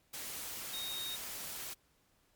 sine tone in noise, 3729 Hz, A#7, in tune, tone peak -39 dBFS, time 0.73-1.16 s, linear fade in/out 10 ms, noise white, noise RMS -43 dBFS, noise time 0.13-1.74 s, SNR +1 dB, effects pink hiss -72 dBFS RMS until 2.35 s + MP3 96 kbps

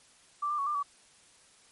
sine tone with pitch steps, 1171 / 1192 / 1116 / 1194 / 1141 Hz, D6 / D6 / C#6 / D6 / C#6, -5 / +25 / +11 / +28 / +50 cents, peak -28 dBFS, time 0.42-0.83 s, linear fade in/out 10 ms, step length 82 ms, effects white hiss -60 dBFS RMS until 1.71 s + MP3 48 kbps

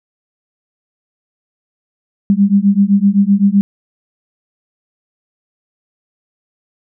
sine beating tone pair, 196 / 203.8 Hz, G3 / G#3, 0 / -32 cents, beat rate 7.8 Hz, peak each -11 dBFS, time 2.3-3.61 s, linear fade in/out 0 ms, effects none

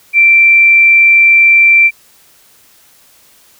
sine tone, 2349 Hz, D7, in tune, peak -3 dBFS, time 0.13-1.91 s, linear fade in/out 50 ms, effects white hiss -46 dBFS RMS until 3.59 s

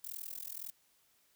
violet noise with amplitude modulation, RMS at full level -40 dBFS, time 0.04-0.71 s, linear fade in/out 5 ms, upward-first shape sine, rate 41.7 Hz, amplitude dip 100%, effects white hiss -71 dBFS RMS until 1.35 s

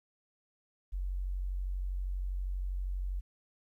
sine tone, 46.25 Hz, F#1, in tune, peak -32 dBFS, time 0.92-3.21 s, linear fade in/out 20 ms, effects 12-bit

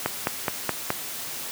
click train, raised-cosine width 0.5 ms, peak -7 dBFS, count 5, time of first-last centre 0.06-0.904 s, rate 4.74 Hz, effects white hiss -34 dBFS RMS until 1.51 s + high-pass 100 Hz 12 dB/octave

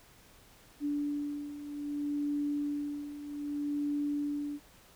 sine beating tone pair, 290.3 / 290.93 Hz, D4 / D4, -20 / -16 cents, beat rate 0.63 Hz, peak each -38 / -33 dBFS, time 0.8-4.6 s, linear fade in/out 50 ms, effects pink hiss -59 dBFS RMS until 4.95 s

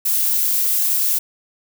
violet noise, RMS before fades -18 dBFS, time 0.05-1.19 s, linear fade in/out 10 ms, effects none

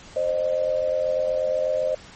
sine tone pair together, 524 / 612.1 Hz, C5 / D#5, +2 / -28 cents, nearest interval minor third, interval 270 cents, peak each -23 dBFS, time 0.16-1.95 s, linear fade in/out 5 ms, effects pink hiss -45 dBFS RMS until 2.15 s + MP3 32 kbps

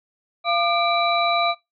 sine tone cluster, 688 / 1201 / 2337 / 3934 Hz, F5 / D6 / D7 / B7, -26 / +38 / -9 / -7 cents, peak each -21 / -23 / -26 / -26 dBFS, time 0.44-1.55 s, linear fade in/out 50 ms, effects noise-tail reverb RT60 0.2 s tail -22 dB re dry

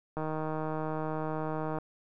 click train, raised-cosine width 1 ms, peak -21 dBFS, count 253, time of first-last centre 0.17-1.785 s, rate 156 Hz, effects none

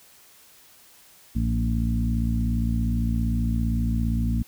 harmonic tone with a mistuned harmonic, 57.4 Hz, A#1, 26 cents flat, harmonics 1 / 2 / 3 / 4 / 5, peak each -24 / -27 / -32 / -27 / -38 dBFS, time 1.35-4.43 s, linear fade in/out 10 ms, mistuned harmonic 2, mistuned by -34 cents, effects white hiss -53 dBFS RMS until 4.47 s

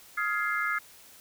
sine chord, F minor seventh, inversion third, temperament just, 1257.2 / 1396.9 / 1676.3 / 2095 Hz, Eb6 / F6 / Ab6 / C7, +18 / 0 / +16 / +2 cents, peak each -32 dBFS, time 0.17-0.79 s, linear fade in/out 10 ms, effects white hiss -53 dBFS RMS until 1.2 s

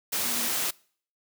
sine tone in noise, 236.3 Hz, A#3, 24 cents sharp, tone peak -39 dBFS, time 0.24-0.48 s, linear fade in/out 10 ms, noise white, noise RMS -28 dBFS, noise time 0.12-0.71 s, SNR -14 dB, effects noise-tail reverb RT60 0.5 s tail -24 dB re dry + high-pass 150 Hz 12 dB/octave

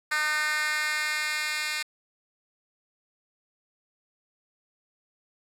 10% pulse tone with high-pass filter sweep, 304.1 Hz, D#4, 40 cents flat, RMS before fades -28 dBFS, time 0.11-1.83 s, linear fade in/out 10 ms, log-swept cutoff 1600 to 2500 Hz, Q 2.1, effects low-pass 12000 Hz 12 dB/octave + 9-bit

